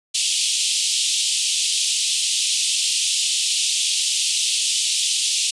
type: band-pass noise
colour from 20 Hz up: pink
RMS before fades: -21 dBFS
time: 0.14-5.51 s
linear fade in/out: 10 ms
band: 2800 to 9800 Hz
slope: 48 dB/octave
effects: resampled to 24000 Hz